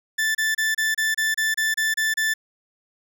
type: tone bursts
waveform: 40% pulse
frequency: 1760 Hz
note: A6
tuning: in tune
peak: -19 dBFS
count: 11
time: 0.18-2.34 s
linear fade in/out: 10 ms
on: 170 ms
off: 29 ms
effects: none